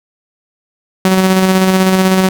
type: tone with tremolo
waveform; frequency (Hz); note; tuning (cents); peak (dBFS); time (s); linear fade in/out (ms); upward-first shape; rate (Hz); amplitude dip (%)
sawtooth; 188.1; F#3; +29; -3; 1.05-2.29; 2; square; 16; 30
effects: none